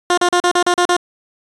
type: tone bursts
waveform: 15% pulse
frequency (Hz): 354.4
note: F4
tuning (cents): +25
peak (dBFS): -5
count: 8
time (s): 0.1-0.966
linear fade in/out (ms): 2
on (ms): 75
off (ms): 38
effects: resampled to 22050 Hz